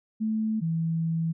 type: tone pair in turn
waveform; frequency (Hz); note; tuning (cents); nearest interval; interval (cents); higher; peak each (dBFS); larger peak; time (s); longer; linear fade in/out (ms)
sine; 218.6 / 163.76; A3 / E3; -11 / -11; perfect fourth; 500; first; -24; neither; 0.2-0.61 / 0.61-1.33; second; 20
effects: none